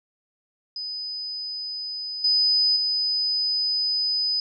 sine tone with level steps, 5000 Hz, D#8, 8 cents sharp, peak -29 / -17 / -21 dBFS, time 0.76-4.4 s, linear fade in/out 2 ms, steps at 2.24 / 2.76 s, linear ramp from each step 5 ms, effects none

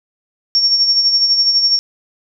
sine tone with tremolo, 5500 Hz, F8, 27 cents flat, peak -8 dBFS, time 0.55-1.79 s, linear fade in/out 0 ms, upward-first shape sine, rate 12 Hz, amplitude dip 50%, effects none

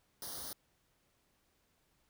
white noise with comb filter, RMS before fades -44 dBFS, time 0.22-0.53 s, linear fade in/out 2 ms, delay 0.2 ms, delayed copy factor +0.95, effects pink hiss -75 dBFS RMS until 2.09 s

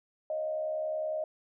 sine tone with frequency modulation, 622.3 Hz, D#5, in tune, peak -30 dBFS, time 0.3-1.24 s, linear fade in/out 2 ms, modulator 70.7 Hz, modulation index 0.47, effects none

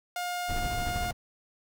sawtooth tone, 711 Hz, F5, 31 cents sharp, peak -27 dBFS, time 0.16-1.11 s, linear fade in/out 2 ms
brown noise with tremolo, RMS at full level -31 dBFS, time 0.48-1.13 s, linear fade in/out 20 ms, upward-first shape triangle, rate 13 Hz, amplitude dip 55%
effects none

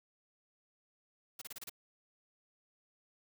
white noise bursts, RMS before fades -45 dBFS, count 6, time 1.39-1.696 s, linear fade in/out 5 ms, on 26 ms, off 30 ms, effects none

